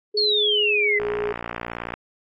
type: tone with pitch glide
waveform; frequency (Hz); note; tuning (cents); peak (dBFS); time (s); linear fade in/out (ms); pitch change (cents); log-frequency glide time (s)
sine; 419.4 to 416; G#4 to G#4; +17 to +3; -23; 0.14-1.33; 10; -14; 0.51-0.96
type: exponential sweep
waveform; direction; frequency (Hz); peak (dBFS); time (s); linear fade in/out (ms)
sine; down; 4435 to 1995; -18; 0.17-0.99; 5
type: click train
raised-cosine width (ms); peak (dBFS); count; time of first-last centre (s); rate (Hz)
0.5; -14; 56; 1-1.939; 58.6
effects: AAC 48 kbps